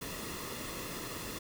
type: noise with comb filter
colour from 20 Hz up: pink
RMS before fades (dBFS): -41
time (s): 0.01-1.39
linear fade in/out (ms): 10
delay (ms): 1.3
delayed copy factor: -0.6
effects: none